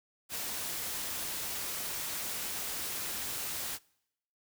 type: noise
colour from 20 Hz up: white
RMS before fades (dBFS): -37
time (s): 0.29-3.79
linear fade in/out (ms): 50
effects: noise-tail reverb RT60 0.8 s tail -25 dB re dry